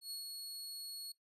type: tone with ADSR envelope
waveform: sawtooth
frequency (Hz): 4346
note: C#8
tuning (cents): -35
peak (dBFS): -38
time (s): 0.01-1.12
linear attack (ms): 99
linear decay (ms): 130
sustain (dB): -3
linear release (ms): 4
effects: noise-tail reverb RT60 0.1 s tail -17 dB re dry + resampled to 32000 Hz